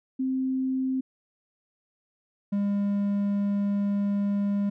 sine / triangle tone pair in turn, 261.6 / 201.8 Hz, C4 / G#3, 0 / -49 cents, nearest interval major third, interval 449 cents, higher first, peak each -24 / -21 dBFS, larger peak second, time 0.19-1.01 / 2.52-4.7 s, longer second, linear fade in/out 10 ms, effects none

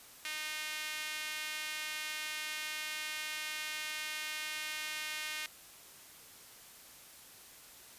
sawtooth tone with high-pass filter, 307.3 Hz, D#4, 21 cents flat, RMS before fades -40 dBFS, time 0.25-5.46 s, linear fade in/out 0 ms, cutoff 2200 Hz, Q 1.6, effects white hiss -55 dBFS RMS until 7.98 s + resampled to 32000 Hz

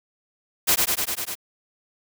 white noise with echo, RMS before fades -18 dBFS, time 0.67-0.76 s, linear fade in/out 20 ms, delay 99 ms, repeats 6, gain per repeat -2 dB, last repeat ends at 1.354 s, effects none

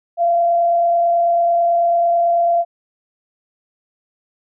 sine tone with frequency modulation, 686 Hz, F5, 31 cents flat, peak -12 dBFS, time 0.17-2.65 s, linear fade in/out 50 ms, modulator 29.1 Hz, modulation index 0.28, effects none

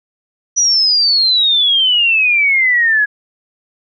sine exponential sweep, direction down, 5920 to 1661.2 Hz, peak -9 dBFS, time 0.56-3.06 s, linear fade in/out 20 ms, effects none

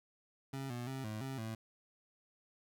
25% pulse tone with pitch steps, 135.5 / 121.3 / 133.3 / 108.1 / 133.8 / 111.5 Hz, C#3 / B2 / C3 / A2 / C3 / A2, -39 / -31 / +33 / -30 / +39 / +23 cents, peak -36 dBFS, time 0.53-1.55 s, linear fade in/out 5 ms, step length 170 ms, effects none

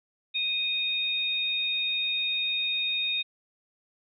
sine tone pair together, 2489 / 3709 Hz, D#7 / A#7, 0 / -9 cents, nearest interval perfect fifth, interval 691 cents, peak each -30 / -27 dBFS, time 0.34-3.23 s, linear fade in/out 20 ms, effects none

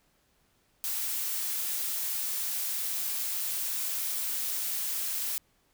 blue noise, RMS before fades -32 dBFS, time 0.84-5.38 s, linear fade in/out 0 ms, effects pink hiss -69 dBFS RMS until 5.73 s

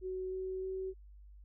sine tone with pitch steps, 372.8 / 375.6 / 378.4 Hz, F#4 / F#4 / F#4, +13 / +26 / +39 cents, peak -36 dBFS, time 0.01-0.94 s, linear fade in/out 50 ms, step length 310 ms, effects added 50 Hz sine -52 dBFS peak until 1.44 s

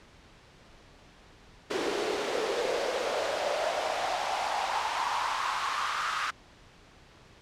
pink noise with high-pass filter sweep, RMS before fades -30 dBFS, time 1.7-6.31 s, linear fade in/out 10 ms, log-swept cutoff 370 to 1300 Hz, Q 4.7, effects pink hiss -55 dBFS RMS until 7.41 s + low-pass 5000 Hz 12 dB/octave

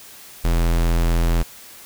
square tone, 42.08 Hz, E1, 36 cents sharp, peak -16 dBFS, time 0.44-1.43 s, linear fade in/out 10 ms, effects white hiss -42 dBFS RMS until 1.85 s

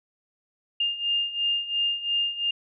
sine beating tone pair, 2812 / 2814.9 Hz, F7 / F7, +11 / +13 cents, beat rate 2.9 Hz, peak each -29 / -25 dBFS, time 0.8-2.51 s, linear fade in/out 5 ms, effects none

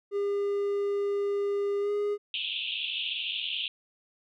triangle tone with pitch glide, 403.6 to 411.8 Hz, G#4 to G#4, -49 to -15 cents, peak -24 dBFS, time 0.11-2.18 s, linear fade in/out 50 ms, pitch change +34 cents, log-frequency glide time 1.8-1.91 s
pink band-pass noise, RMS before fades -33 dBFS, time 2.34-3.68 s, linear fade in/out 2 ms, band 2600 to 3600 Hz, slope 96 dB/octave
effects none

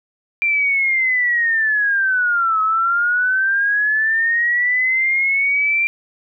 sine linear two-way sweep, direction down then up, 2371 to 1279 to 2371 Hz, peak -14 dBFS, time 0.42-5.87 s, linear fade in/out 0 ms, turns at 2.61 s, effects none

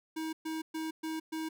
square tone bursts, 318.3 Hz, D#4, 39 cents sharp, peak -35 dBFS, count 5, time 0.16-1.49 s, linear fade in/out 10 ms, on 170 ms, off 120 ms, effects none

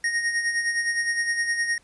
square tone with tremolo, 1864.7 Hz, A#6, in tune, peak -21 dBFS, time 0.04-1.78 s, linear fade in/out 2 ms, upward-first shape sine, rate 9.7 Hz, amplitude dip 55%, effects pink hiss -60 dBFS RMS until 1.83 s + resampled to 24000 Hz

